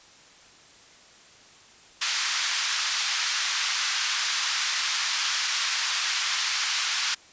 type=band-pass noise; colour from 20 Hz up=white; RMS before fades=-27 dBFS; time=2.01-7.15 s; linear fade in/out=10 ms; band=1100 to 6200 Hz; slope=24 dB/octave; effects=white hiss -52 dBFS RMS until 7.32 s + resampled to 16000 Hz